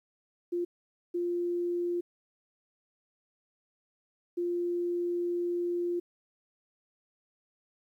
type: tone bursts at uneven times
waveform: sine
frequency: 349.2 Hz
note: F4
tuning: in tune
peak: -28 dBFS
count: 3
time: 0.52-0.65 / 1.14-2.01 / 4.37-6 s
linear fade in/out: 10 ms
effects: 11-bit